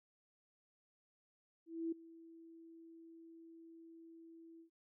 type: tone with ADSR envelope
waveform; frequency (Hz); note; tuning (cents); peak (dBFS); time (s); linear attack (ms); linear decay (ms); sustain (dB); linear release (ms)
sine; 329.6; E4; 0; -35; 1.66-4.7; 260; 7; -20; 100
effects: none

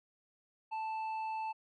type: tone with hard clipping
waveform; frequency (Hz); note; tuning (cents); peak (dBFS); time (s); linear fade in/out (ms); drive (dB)
triangle; 880; A5; 0; -37; 0.71-1.53; 20; 10
effects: low-pass 4000 Hz 12 dB/octave

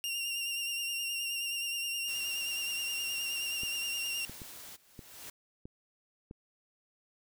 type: tone with vibrato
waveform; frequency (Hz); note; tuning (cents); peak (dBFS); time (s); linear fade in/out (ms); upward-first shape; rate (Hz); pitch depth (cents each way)
sawtooth; 2783; F7; -7; -30; 0.04-4.25; 0; sine; 9.5; 30
type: noise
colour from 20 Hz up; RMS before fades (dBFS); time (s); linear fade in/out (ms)
white; -48; 2.07-4.77; 20
type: clicks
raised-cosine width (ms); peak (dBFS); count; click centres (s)
3; -32; 6; 3.634 / 4.296 / 4.418 / 4.992 / 5.655 / 6.311
type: noise with exponential growth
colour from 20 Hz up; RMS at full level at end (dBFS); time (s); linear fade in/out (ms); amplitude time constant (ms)
white; -44; 4.42-5.3; 5; 190
effects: none

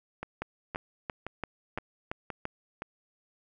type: two click trains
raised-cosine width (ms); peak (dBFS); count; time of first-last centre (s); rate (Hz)
0.5; -21 / -18; 6 / 7; 0.23-2.821 / 0.42-2.454; 1.93 / 2.95
effects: none

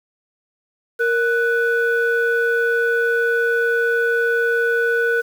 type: tone pair together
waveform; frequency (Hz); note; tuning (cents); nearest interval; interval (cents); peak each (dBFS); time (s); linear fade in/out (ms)
sine; 466.2 / 1485.2; A#4 / F#6; 0 / +6; octave + minor sixth; 2006; -17; 0.99-5.22; 20
effects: tanh soft clip ceiling -10 dBFS + 7-bit

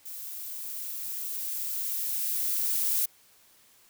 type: noise with level ramp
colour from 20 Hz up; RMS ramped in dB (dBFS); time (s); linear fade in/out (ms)
violet; -40 to -26; 0.05-3.06; 10
effects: white hiss -60 dBFS RMS until 3.89 s

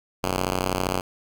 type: ring-modulated tone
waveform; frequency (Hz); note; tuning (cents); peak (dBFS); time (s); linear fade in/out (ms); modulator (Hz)
5% pulse; 92.5; F#2; 0; -9; 0.23-1.01; 10; 28.5
effects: none

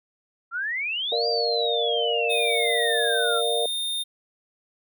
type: exponential two-way sweep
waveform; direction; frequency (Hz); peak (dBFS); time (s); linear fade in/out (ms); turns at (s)
sine; up then down; 1331 to 4813 to 1331; -25; 0.51-3.42; 50; 1.27
type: chord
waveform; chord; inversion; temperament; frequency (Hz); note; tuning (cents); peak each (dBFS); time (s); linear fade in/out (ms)
sine; Bb major; none; equal with one note detuned; 466.2 / 597.9 / 698.5; Bb4 / D5 / F5; 0 / +31 / 0; -25 / -29 / -29; 1.12-3.66; 2
type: tone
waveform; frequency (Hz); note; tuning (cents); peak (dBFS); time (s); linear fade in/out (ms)
square; 3640; A#7; -42; -26; 2.29-4.04; 20
effects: none

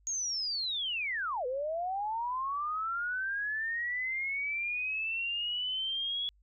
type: linear two-way sweep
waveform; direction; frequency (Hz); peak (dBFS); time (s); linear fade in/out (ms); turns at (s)
sine; down then up; 6650 to 486.1 to 3377; -31; 0.07-6.29; 0; 1.46
effects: added 50 Hz sine -62 dBFS peak until 6.42 s

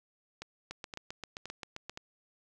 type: two click trains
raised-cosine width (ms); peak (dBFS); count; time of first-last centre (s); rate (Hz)
0.2; -24 / -23; 4 / 10; 0.42-1.974 / 0.71-1.896; 1.93 / 7.59
effects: none

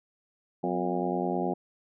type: harmonic tone with a mistuned harmonic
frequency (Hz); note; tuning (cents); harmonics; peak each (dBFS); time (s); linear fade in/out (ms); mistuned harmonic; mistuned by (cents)
89.7; F2; +47; 2 / 3 / 4 / 5 / 6 / 7 / 8 / 9; -33 / -34 / -32 / -37 / -38 / -38 / -35 / -35; 0.63-1.54; 10; 3; -80
effects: none

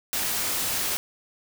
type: noise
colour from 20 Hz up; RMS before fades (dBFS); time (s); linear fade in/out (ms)
white; -27; 0.13-0.97; 0
effects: none

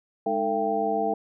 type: tone cluster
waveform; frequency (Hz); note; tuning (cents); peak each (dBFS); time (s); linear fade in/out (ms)
sine; 208.5 / 308 / 448.8 / 676 / 783; G#3 / D#4 / A4 / E5 / G5; +7 / -17 / +34 / +43 / -2; -33 / -33 / -28 / -28 / -27; 0.26-1.14; 5
effects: none

